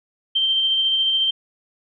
sine tone with tremolo, 3136 Hz, G7, in tune, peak -15 dBFS, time 0.35-1.31 s, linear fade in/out 10 ms, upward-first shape triangle, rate 14 Hz, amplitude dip 30%, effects none

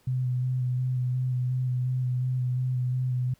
sine tone with vibrato, 126.6 Hz, B2, 43 cents sharp, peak -24 dBFS, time 0.07-3.34 s, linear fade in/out 5 ms, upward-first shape square, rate 2.8 Hz, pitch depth 16 cents each way, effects pink hiss -64 dBFS RMS until 3.39 s

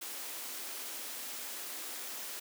white high-pass noise, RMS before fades -42 dBFS, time 0.01-2.4 s, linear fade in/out 10 ms, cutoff 230 Hz, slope 48 dB/octave, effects none

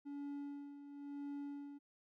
triangle tone with tremolo, 284.8 Hz, C#4, 47 cents sharp, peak -40 dBFS, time 0.05-1.79 s, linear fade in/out 20 ms, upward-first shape sine, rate 0.97 Hz, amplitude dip 65%, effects none

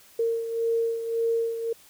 sine beating tone pair, 458.8 / 460.6 Hz, A#4 / A#4, -28 / -21 cents, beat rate 1.8 Hz, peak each -24 / -31 dBFS, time 0.19-1.73 s, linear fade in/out 5 ms, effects white hiss -54 dBFS RMS until 1.89 s

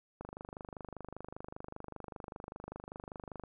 click train, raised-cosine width 1 ms, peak -29 dBFS, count 82, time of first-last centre 0.21-3.437 s, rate 25.1 Hz, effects none

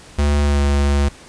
square tone with pitch glide, 72.5 to 70.93 Hz, D2 to C#2, -22 to +40 cents, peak -14 dBFS, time 0.18-1.09 s, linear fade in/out 10 ms, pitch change -38 cents, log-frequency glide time 0.42-0.61 s, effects pink hiss -42 dBFS RMS until 1.28 s + resampled to 22050 Hz

